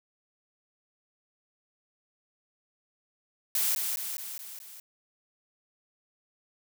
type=noise with echo; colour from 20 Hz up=blue; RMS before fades=-27 dBFS; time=3.55-3.75 s; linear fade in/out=2 ms; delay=210 ms; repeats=5; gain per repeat=-4 dB; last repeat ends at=4.8 s; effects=none